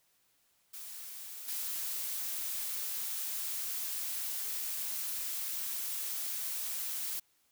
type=noise with level steps; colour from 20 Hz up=blue; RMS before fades=-45 / -37 dBFS; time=0.73-7.2 s; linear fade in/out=10 ms; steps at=1.48 s; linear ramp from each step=5 ms; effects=white hiss -72 dBFS RMS until 7.51 s